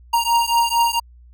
square beating tone pair, 932.3 / 936.7 Hz, A#5 / A#5, 0 / +8 cents, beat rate 4.4 Hz, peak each -19 dBFS, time 0.13-1 s, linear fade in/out 10 ms, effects added 60 Hz sine -43 dBFS peak until 1.33 s

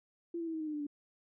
sine tone with pitch steps, 340 / 332.4 / 325 / 317.8 / 310.7 / 303.8 / 297 / 290.4 Hz, F4 / E4 / E4 / D#4 / D#4 / D#4 / D4 / D4, -46 / +15 / -24 / +37 / -2 / -41 / +20 / -19 cents, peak -35 dBFS, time 0.34-0.868 s, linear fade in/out 5 ms, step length 66 ms, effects none

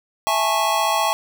square chord, A major seventh, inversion second, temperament just, 660 / 825 / 880 / 1100 Hz, E5 / G#5 / A5 / C#6, +2 / -12 / 0 / -14 cents, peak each -25 / -24 / -24 / -23 dBFS, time 0.27-1.13 s, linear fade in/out 0 ms, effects none

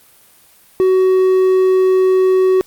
triangle tone, 374.5 Hz, F#4, 21 cents sharp, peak -7 dBFS, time 0.8-2.61 s, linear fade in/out 0 ms, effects white hiss -48 dBFS RMS until 2.66 s + Opus 32 kbps

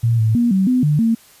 sine tone with pitch steps, 116 / 110.5 / 238 / 190.6 / 252.6 / 149.2 / 227.2 Hz, A#2 / A2 / A#3 / G3 / B3 / D3 / A#3, -8 / +8 / +36 / -48 / +39 / +28 / -44 cents, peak -12 dBFS, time 0.03-1.15 s, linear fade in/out 10 ms, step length 160 ms, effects white hiss -48 dBFS RMS until 1.4 s + resampled to 32000 Hz

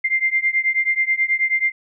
sine beating tone pair, 2093 / 2102.3 Hz, C7 / C7, 0 / +8 cents, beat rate 9.3 Hz, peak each -19 / -20 dBFS, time 0.04-1.72 s, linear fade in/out 10 ms, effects none

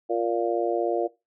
harmonic tone, 116.54 Hz, A#2, in tune, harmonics 3 / 4 / 5 / 6, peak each -26 / -27 / -28 / -29 dBFS, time 0.09-1.08 s, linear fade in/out 20 ms, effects noise-tail reverb RT60 0.2 s tail -17 dB re dry

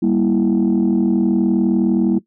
sine chord, E diminished, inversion first, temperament just, 197.78 / 237.3 / 329.6 Hz, G3 / Bb3 / E4, +16 / +31 / 0 cents, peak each -16 dBFS, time 0.02-2.19 s, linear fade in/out 10 ms, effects noise-tail reverb RT60 0.1 s tail -17 dB re dry + tanh soft clip ceiling -8 dBFS

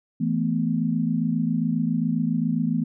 sine chord, E suspended fourth, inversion none, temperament just, 164.81 / 219.8 / 247.2 Hz, E3 / A3 / B3, 0 / -2 / +2 cents, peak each -25 dBFS, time 0.2-2.84 s, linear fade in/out 10 ms, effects none

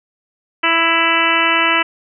harmonic tone, 331.2 Hz, E4, 8 cents sharp, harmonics 1 / 2 / 3 / 4 / 5 / 6 / 7 / 8 / 9, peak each -24 / -25 / -20 / -19 / -22 / -19 / -21 / -19 / -21 dBFS, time 0.63-1.83 s, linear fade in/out 10 ms, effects none

